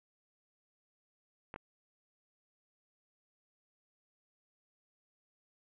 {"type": "clicks", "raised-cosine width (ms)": 0.5, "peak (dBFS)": -28, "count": 2, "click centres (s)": [1.541, 1.561], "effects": ["resampled to 8000 Hz", "11-bit"]}